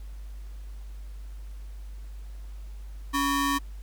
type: ring-modulated tone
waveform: 30% pulse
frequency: 700 Hz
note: F5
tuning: 4 cents sharp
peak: -18 dBFS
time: 3.13-3.59 s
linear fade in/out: 20 ms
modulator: 420 Hz
effects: added 50 Hz sine -37 dBFS peak until 3.82 s + pink hiss -59 dBFS RMS until 3.82 s